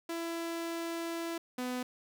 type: tone pair in turn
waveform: sawtooth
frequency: 334.3 / 250.4 Hz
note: E4 / B3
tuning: +24 / +24 cents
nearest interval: perfect fourth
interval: 500 cents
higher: first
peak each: -31 / -30 dBFS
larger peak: second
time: 0.09-1.38 / 1.58-1.83 s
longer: first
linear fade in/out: 5 ms
effects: none